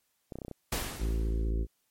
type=clicks; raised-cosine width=2 ms; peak=-26 dBFS; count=7; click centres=0.322 / 0.356 / 0.387 / 0.418 / 0.449 / 0.482 / 0.513 s
type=noise with exponential decay; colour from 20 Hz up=pink; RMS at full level=-30 dBFS; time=0.72-1.51 s; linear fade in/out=5 ms; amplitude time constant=170 ms
type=harmonic tone; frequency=55.4 Hz; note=A1; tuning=13 cents sharp; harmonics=1 / 2 / 3 / 4 / 5 / 6 / 7 / 8 / 9; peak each=-27 / -42 / -43 / -45 / -44 / -43 / -43 / -55 / -52 dBFS; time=0.98-1.67 s; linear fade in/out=50 ms
effects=white hiss -75 dBFS RMS until 1.9 s + MP3 64 kbps